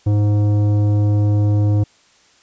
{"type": "tone with tanh clipping", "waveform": "triangle", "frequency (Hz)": 103.83, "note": "G#2", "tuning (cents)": 0, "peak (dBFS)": -14, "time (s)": [0.06, 1.84], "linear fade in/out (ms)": 10, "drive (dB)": 16, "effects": ["white hiss -53 dBFS RMS until 2.42 s", "resampled to 16000 Hz"]}